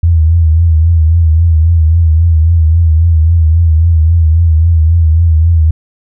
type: tone with vibrato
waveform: sine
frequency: 81.6 Hz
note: E2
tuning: 17 cents flat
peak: -4 dBFS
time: 0.03-5.71 s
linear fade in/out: 5 ms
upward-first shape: triangle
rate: 3.7 Hz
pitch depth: 87 cents each way
effects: none